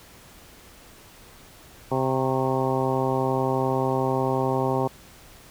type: harmonic tone with a mistuned harmonic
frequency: 131.3 Hz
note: C3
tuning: 6 cents sharp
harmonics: 1 / 2 / 3 / 4 / 5 / 6 / 7 / 8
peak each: -28 / -29 / -27 / -29 / -32 / -30 / -30 / -34 dBFS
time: 1.91-4.88 s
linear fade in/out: 10 ms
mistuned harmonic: 8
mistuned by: +58 cents
effects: pink hiss -49 dBFS RMS until 5.5 s